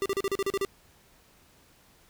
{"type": "tone bursts", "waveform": "square", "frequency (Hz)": 393.6, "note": "G4", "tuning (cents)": 7, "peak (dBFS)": -26, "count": 9, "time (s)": [0.02, 0.649], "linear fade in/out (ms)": 0, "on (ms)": 37, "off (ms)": 37, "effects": ["pink hiss -60 dBFS RMS until 2.09 s"]}